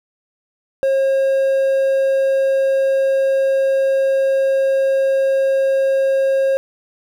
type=tone; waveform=triangle; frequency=539 Hz; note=C#5; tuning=49 cents flat; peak=-11 dBFS; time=0.83-6.57 s; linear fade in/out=0 ms; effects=8-bit